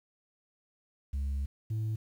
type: tone pair in turn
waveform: sine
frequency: 69 / 109.53 Hz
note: C#2 / A2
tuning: -7 / -7 cents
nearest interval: minor sixth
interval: 800 cents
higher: second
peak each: -27 / -27 dBFS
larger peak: neither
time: 1.13-1.46 / 1.7-1.96 s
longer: first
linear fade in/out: 10 ms
effects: tanh soft clip ceiling -29 dBFS + 10-bit